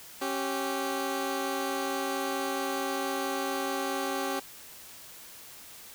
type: tone pair together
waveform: 15% pulse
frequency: 273.3 / 387.7 Hz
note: C#4 / G4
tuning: -24 / -19 cents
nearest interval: tritone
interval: 605 cents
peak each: -26 dBFS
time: 0.21-4.4 s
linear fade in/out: 10 ms
effects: white hiss -48 dBFS RMS until 5.94 s